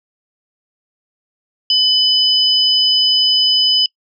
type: tone pair together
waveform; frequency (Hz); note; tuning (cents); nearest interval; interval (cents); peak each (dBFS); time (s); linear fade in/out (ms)
sine; 3000 / 5029; F#7 / D#8; +23 / +18; major sixth; 895; -13; 1.7-3.86; 2
effects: noise-tail reverb RT60 0.1 s tail -25 dB re dry